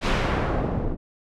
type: noise with low-pass filter sweep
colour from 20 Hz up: pink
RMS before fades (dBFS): -24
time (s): 0.01-0.97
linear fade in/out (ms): 50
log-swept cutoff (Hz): 4200 to 370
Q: 0.76
effects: none